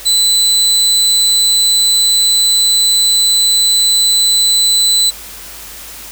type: tone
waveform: 30% pulse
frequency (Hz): 4000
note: B7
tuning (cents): +21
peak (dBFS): -6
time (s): 0.05-5.11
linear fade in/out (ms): 20
effects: added 50 Hz sine -41 dBFS peak until 6.11 s + white hiss -31 dBFS RMS until 6.11 s